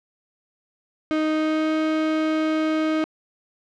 35% pulse tone with pitch glide, 311.1 to 313.6 Hz, D#4 to D#4, 0 to +14 cents, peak -18 dBFS, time 1.11-3.04 s, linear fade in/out 0 ms, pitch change +14 cents, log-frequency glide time 1.33-1.74 s, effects low-pass 3000 Hz 12 dB/octave

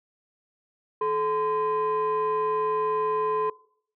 sine tone pair together, 430.7 / 1025 Hz, A4 / C6, -37 / -36 cents, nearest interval octave + minor third, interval 1501 cents, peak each -24 / -24 dBFS, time 1.01-3.5 s, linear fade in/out 5 ms, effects noise-tail reverb RT60 0.6 s tail -22 dB re dry + tanh soft clip ceiling -19 dBFS

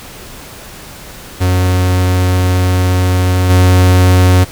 45% pulse tone with level steps, 91.4 Hz, F#2, 21 cents flat, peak -9 / -5 dBFS, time 1.4-4.45 s, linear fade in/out 20 ms, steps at 3.49 s, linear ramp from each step 20 ms, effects pink hiss -32 dBFS RMS until 4.51 s

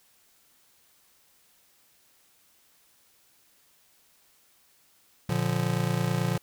square chord, Bb major, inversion none, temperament just, 116.54 / 145.68 / 174.81 Hz, Bb2 / D3 / F3, 0 / -14 / +2 cents, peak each -30 dBFS, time 5.29-6.38 s, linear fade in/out 5 ms, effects white hiss -63 dBFS RMS until 6.42 s

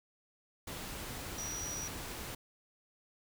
sine tone in noise, 5810 Hz, F#8, 32 cents flat, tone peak -39 dBFS, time 1.38-1.88 s, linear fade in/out 5 ms, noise pink, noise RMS -43 dBFS, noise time 0.67-2.35 s, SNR +1 dB, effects none

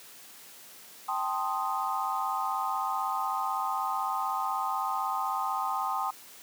sine chord, A half-diminished seventh, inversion third, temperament equal, 784 / 880 / 1046.5 / 1244.5 Hz, G5 / A5 / C6 / Eb6, 0 / 0 / 0 / 0 cents, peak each -33 / -35 / -33 / -33 dBFS, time 1.08-6.11 s, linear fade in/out 10 ms, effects white hiss -50 dBFS RMS until 6.42 s + high-pass 150 Hz 12 dB/octave

